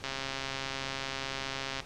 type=click train; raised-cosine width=0.2 ms; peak=-17 dBFS; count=239; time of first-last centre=0.04-1.803 s; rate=135 Hz; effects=pink hiss -48 dBFS RMS until 1.85 s + low-pass 6000 Hz 12 dB/octave